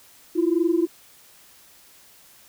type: tone pair together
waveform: sine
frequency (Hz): 327.4 / 350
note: E4 / F4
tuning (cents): -12 / +4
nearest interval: minor second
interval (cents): 116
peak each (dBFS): -20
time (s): 0.35-0.87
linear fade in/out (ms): 20
effects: tanh soft clip ceiling -11 dBFS + white hiss -52 dBFS RMS until 2.48 s